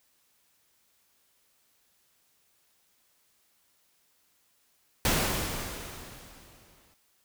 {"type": "noise with exponential decay", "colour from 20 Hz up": "pink", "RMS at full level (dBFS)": -24, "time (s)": [5.05, 6.94], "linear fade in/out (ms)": 1, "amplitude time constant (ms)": 410, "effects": ["white hiss -69 dBFS RMS until 7.24 s"]}